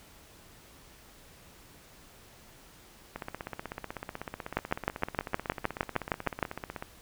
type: two click trains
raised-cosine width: 0.5 ms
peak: -21 / -11 dBFS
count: 60 / 13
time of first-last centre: 3.16-6.825 / 4.57-6.428 s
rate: 16.1 / 6.46 Hz
effects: pink hiss -55 dBFS RMS until 7.01 s